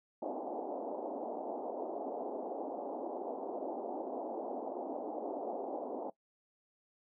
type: band-pass noise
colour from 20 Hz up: white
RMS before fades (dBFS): -40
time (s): 0.22-6.1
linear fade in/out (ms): 5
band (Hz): 250 to 810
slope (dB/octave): 48
effects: noise-tail reverb RT60 0.1 s tail -19 dB re dry

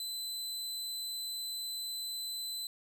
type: tone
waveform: sawtooth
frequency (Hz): 4028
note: B7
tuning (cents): +33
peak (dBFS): -34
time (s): 0-2.67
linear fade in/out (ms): 2
effects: none

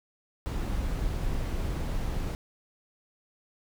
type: noise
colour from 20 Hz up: brown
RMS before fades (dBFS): -30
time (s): 0.46-2.35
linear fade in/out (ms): 0
effects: none

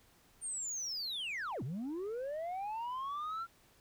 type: linear two-way sweep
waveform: sine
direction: down then up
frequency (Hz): 8960 to 110 to 1382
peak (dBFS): -34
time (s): 0.41-3.47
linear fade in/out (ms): 50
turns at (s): 1.63
effects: tanh soft clip ceiling -36 dBFS + pink hiss -66 dBFS RMS until 3.8 s

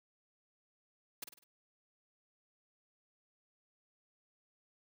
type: noise with echo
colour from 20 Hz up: white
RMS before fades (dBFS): -41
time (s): 1.22-1.24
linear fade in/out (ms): 5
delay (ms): 50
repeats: 4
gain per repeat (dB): -7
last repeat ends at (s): 1.44
effects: high-pass 150 Hz 12 dB/octave

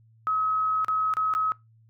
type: tone with dropouts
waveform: sine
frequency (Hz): 1278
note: D#6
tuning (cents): +46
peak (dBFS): -22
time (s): 0.27-1.52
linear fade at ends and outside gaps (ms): 0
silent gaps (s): 0.846-0.883 / 1.138-1.169 / 1.338-1.35
effects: noise-tail reverb RT60 0.2 s tail -22 dB re dry + added 112 Hz sine -55 dBFS peak until 1.89 s

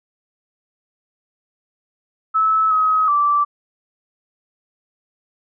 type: tone with pitch steps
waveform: sine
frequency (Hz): 1302 / 1270 / 1166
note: E6 / D#6 / D6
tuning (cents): -22 / +35 / -13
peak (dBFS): -13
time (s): 2.34-3.45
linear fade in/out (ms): 20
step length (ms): 370
effects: none

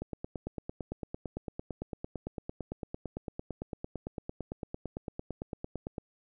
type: click train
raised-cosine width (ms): 2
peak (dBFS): -23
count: 54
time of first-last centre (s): 0.02-5.982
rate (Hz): 8.89
effects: none

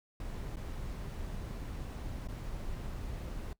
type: noise with dropouts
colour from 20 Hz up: brown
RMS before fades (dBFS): -40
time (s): 0.2-3.53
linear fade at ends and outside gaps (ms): 2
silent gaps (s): 0.559-0.568 / 2.274-2.285
effects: noise-tail reverb RT60 0.1 s tail -20 dB re dry

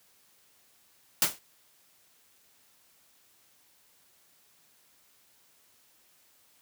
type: noise with exponential decay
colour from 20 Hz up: white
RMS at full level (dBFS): -19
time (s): 1.22-1.39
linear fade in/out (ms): 2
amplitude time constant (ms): 36
effects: white hiss -64 dBFS RMS until 6.61 s + high-pass 60 Hz 12 dB/octave

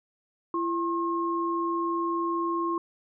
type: tone pair together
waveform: sine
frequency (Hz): 338 / 1073.1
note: E4 / C6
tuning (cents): +43 / +43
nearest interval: octave + minor sixth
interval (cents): 2000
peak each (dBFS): -28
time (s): 0.54-2.78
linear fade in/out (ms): 2
effects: none

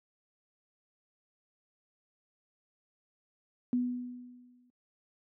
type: tone with exponential decay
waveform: sine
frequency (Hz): 246.9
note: B3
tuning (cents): 0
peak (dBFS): -24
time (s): 3.73-4.7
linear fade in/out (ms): 0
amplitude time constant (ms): 210
effects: high-pass 150 Hz 12 dB/octave

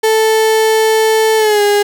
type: tone with pitch glide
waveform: 35% pulse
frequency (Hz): 440 to 410.5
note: A4 to G#4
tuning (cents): 0 to -20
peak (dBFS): -7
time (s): 0.03-1.83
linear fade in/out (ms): 10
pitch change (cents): -120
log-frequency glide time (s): 1.37-1.62
effects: none

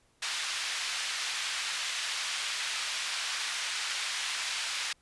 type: band-pass noise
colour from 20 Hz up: white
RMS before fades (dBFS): -34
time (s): 0.22-4.93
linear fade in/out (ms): 5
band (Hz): 1400 to 4500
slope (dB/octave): 12
effects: pink hiss -68 dBFS RMS until 5.01 s + resampled to 24000 Hz

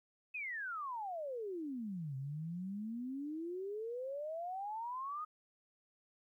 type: exponential two-way sweep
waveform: sine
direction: down then up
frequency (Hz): 2588 to 130.81 to 1262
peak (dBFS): -39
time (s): 0.34-5.25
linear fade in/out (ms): 10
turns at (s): 2.16
effects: 13-bit

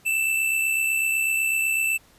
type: tone pair together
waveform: square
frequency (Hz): 2645 / 2713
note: E7 / E7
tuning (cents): +5 / +49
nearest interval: unison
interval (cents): 44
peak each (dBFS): -22 / -30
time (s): 0.05-1.98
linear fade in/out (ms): 20
effects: pink hiss -56 dBFS RMS until 2.18 s + resampled to 32000 Hz

